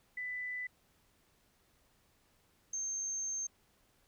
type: tone pair in turn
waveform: sine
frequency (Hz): 1993 / 6351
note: B6 / G8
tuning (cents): +15 / +22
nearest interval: octave + minor sixth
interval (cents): 2007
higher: second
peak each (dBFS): -37 / -35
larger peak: second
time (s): 0.17-0.67 / 2.73-3.47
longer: second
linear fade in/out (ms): 5
effects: pink hiss -71 dBFS RMS until 4.07 s